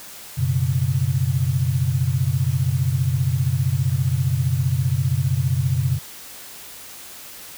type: chord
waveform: sine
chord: F# suspended fourth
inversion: none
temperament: equal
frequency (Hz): 92.5 / 123.47 / 138.59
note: F#2 / B2 / C#3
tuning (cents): 0 / 0 / 0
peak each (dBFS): -24 / -21 / -21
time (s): 0.37-5.99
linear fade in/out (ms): 20
effects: white hiss -39 dBFS RMS until 7.57 s